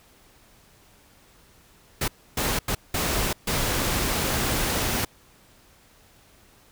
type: noise bursts at uneven times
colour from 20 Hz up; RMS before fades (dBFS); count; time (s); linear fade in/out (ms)
pink; -25; 5; 2.01-2.08 / 2.37-2.59 / 2.68-2.75 / 2.94-3.33 / 3.47-5.05; 5
effects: pink hiss -56 dBFS RMS until 6.71 s